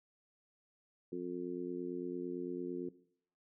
harmonic tone, 88.9 Hz, F2, 31 cents sharp, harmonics 2 / 3 / 4 / 5, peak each -47 / -43 / -40 / -46 dBFS, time 1.12-2.89 s, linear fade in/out 5 ms, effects noise-tail reverb RT60 0.6 s tail -17 dB re dry

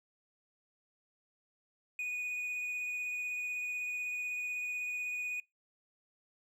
triangle tone with vibrato, 2472 Hz, D#7, 12 cents flat, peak -33 dBFS, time 1.99-5.4 s, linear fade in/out 2 ms, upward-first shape sine, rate 16 Hz, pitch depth 10 cents each way, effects noise-tail reverb RT60 0.2 s tail -25 dB re dry

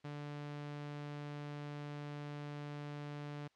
sawtooth tone, 146.3 Hz, D3, 6 cents flat, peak -39 dBFS, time 0.04-3.48 s, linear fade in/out 10 ms, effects white hiss -75 dBFS RMS until 3.55 s + low-pass 4000 Hz 12 dB/octave

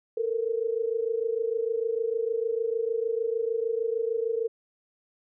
sine tone pair together, 447.3 / 473.9 Hz, A4 / A#4, +28 / +28 cents, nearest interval minor second, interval 100 cents, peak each -27 / -29 dBFS, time 0.17-4.48 s, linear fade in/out 5 ms, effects none

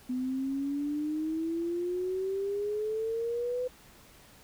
sine exponential sweep, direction up, 250 to 505 Hz, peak -29 dBFS, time 0.09-3.68 s, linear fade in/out 10 ms, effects pink hiss -56 dBFS RMS until 4.43 s

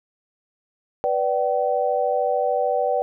sine chord, G major, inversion first, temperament equal with one note detuned, 493.9 / 587.3 / 764.8 Hz, B4 / D5 / G5, 0 / 0 / -43 cents, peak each -23 dBFS, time 1.04-3.02 s, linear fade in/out 0 ms, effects none

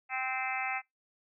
harmonic tone, 260 Hz, C4, 11 cents flat, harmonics 3 / 4 / 5 / 6 / 7 / 8 / 9 / 10, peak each -36 / -46 / -41 / -43 / -44 / -37 / -41 / -39 dBFS, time 0.09-0.82 s, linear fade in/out 50 ms, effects noise-tail reverb RT60 0.2 s tail -26 dB re dry

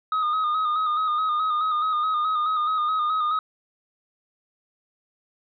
triangle tone with vibrato, 1244.5 Hz, D#6, in tune, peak -19 dBFS, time 0.12-3.39 s, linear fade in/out 2 ms, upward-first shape square, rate 4.7 Hz, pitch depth 37 cents each way, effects resampled to 11025 Hz

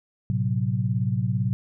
sine chord, F# diminished, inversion first, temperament equal with one note detuned, 110 / 127.97 / 185 Hz, A2 / C3 / F#3, 0 / -38 / 0 cents, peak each -25 / -25 / -28 dBFS, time 0.3-1.53 s, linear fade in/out 0 ms, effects none

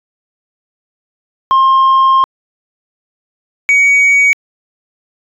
sine tone pair in turn, 1063 / 2252 Hz, C6 / C#7, +27 / +27 cents, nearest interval octave + minor second, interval 1300 cents, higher second, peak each -3 dBFS, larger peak neither, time 1.51-2.24 / 3.69-4.33 s, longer first, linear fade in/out 0 ms, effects tanh soft clip ceiling -5 dBFS

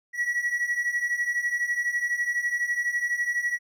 triangle beating tone pair, 1922 / 1934 Hz, B6 / B6, -48 / -37 cents, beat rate 12 Hz, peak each -28 / -24 dBFS, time 0.13-3.59 s, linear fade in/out 50 ms, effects none

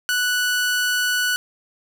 sawtooth tone, 1480 Hz, F#6, in tune, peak -15 dBFS, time 0.09-1.36 s, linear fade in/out 0 ms, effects none

